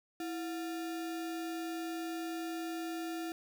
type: tone with sample-and-hold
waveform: sine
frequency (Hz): 329.6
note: E4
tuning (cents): 0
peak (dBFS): -36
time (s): 0.2-3.32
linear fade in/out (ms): 2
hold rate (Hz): 1050
effects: none